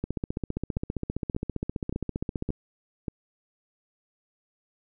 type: two click trains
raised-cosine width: 3 ms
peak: -17 / -16 dBFS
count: 5 / 38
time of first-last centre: 0.77-3.082 / 0.04-2.49 s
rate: 1.73 / 15.1 Hz
effects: none